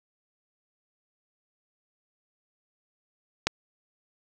click, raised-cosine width 0.2 ms, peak -5 dBFS, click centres 3.47 s, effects none

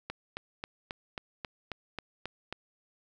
click train, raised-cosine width 0.3 ms, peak -20 dBFS, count 10, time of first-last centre 0.1-2.526 s, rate 3.71 Hz, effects none

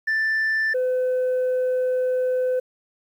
sine tone pair in turn, 1768 / 507.7 Hz, A6 / B4, +8 / +48 cents, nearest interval octave + minor seventh, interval 2160 cents, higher first, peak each -17 dBFS, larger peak neither, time 0.07-0.74 / 0.74-2.6 s, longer second, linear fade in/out 10 ms, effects tanh soft clip ceiling -18 dBFS + 9-bit

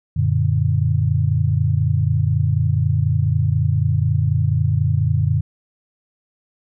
sine chord, Gb augmented, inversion none, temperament equal, 92.5 / 116.54 / 146.83 Hz, Gb2 / Bb2 / D3, 0 / 0 / 0 cents, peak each -19 dBFS, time 0.16-5.41 s, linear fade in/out 10 ms, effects none

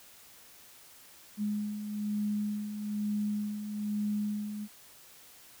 sine beating tone pair, 207.7 / 208.8 Hz, G#3 / G#3, 0 / +10 cents, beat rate 1.1 Hz, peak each -39 / -31 dBFS, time 1.37-4.68 s, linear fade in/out 50 ms, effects white hiss -55 dBFS RMS until 5.6 s

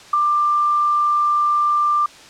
sine tone with ADSR envelope, 1187 Hz, D6, 18 cents sharp, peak -10 dBFS, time 0.13-2.06 s, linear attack 7 ms, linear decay 6 ms, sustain -4 dB, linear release 3 ms, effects white hiss -42 dBFS RMS until 2.29 s + low-pass 6000 Hz 12 dB/octave

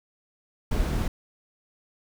brown noise, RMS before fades -25 dBFS, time 0.71-1.08 s, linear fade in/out 5 ms, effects none

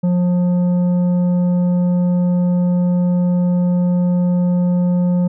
triangle tone with tanh clipping, 177.9 Hz, F3, 32 cents sharp, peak -14 dBFS, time 0.03-5.28 s, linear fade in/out 10 ms, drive 12 dB, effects none

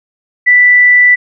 sine tone, 1975.5 Hz, B6, in tune, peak -3 dBFS, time 0.46-1.16 s, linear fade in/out 20 ms, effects none

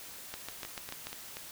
two click trains, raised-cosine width 0.2 ms, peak -23 / -21 dBFS, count 4 / 6, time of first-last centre 0.65-1.369 / 0.34-1.07 s, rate 4.17 / 6.85 Hz, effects white hiss -47 dBFS RMS until 1.51 s

